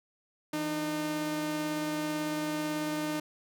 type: tone pair together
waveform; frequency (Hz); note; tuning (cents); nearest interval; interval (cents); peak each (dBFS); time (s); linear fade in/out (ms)
sawtooth; 161 / 303.9; E3 / D#4; -41 / -41; major seventh; 1100; -37 / -27; 0.53-3.2; 5
effects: none